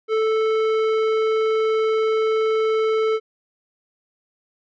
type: tone with tanh clipping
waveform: sine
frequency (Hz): 439.5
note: A4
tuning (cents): -2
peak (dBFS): -19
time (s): 0.08-3.2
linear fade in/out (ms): 50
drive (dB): 14
effects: none